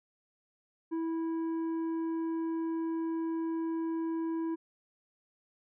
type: tone with tanh clipping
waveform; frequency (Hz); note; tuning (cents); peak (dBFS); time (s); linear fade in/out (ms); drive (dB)
triangle; 327.4; E4; -12; -32; 0.91-4.56; 20; 11
effects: none